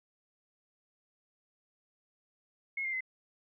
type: tone with pitch steps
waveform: sine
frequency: 2168 / 2107 / 2049 Hz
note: C#7 / C7 / C7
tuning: -39 / +12 / -37 cents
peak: -32 dBFS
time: 2.77-3.007 s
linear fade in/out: 5 ms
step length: 79 ms
effects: none